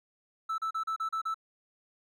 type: tone bursts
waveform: triangle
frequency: 1316 Hz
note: E6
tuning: 3 cents flat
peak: -27 dBFS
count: 7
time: 0.49-1.344 s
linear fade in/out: 10 ms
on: 92 ms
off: 35 ms
effects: tanh soft clip ceiling -23 dBFS